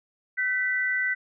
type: tone pair together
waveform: sine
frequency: 1522.1 / 1975.5 Hz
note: F#6 / B6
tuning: +49 / 0 cents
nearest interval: perfect fourth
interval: 451 cents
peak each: -27 / -25 dBFS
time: 0.37-1.15 s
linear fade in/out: 20 ms
effects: none